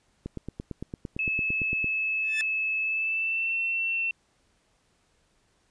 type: click train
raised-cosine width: 3 ms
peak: -21 dBFS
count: 15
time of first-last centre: 0.26-1.844 s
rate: 8.84 Hz
type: tone with pitch glide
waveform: sine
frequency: 2600 to 2699 Hz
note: E7 to E7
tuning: -24 to +40 cents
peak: -25 dBFS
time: 1.19-4.11 s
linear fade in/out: 2 ms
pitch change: +64 cents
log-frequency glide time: 2.81-3.56 s
type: tone with exponential growth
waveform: sawtooth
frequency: 1760 Hz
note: A6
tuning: in tune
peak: -23 dBFS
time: 2.22-2.41 s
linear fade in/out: 0 ms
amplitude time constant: 40 ms
effects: pink hiss -68 dBFS RMS until 5.7 s + resampled to 22050 Hz